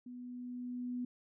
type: tone with level ramp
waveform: sine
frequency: 246.9 Hz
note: B3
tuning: in tune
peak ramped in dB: -45 to -35 dBFS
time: 0.06-1.05 s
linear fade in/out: 5 ms
effects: none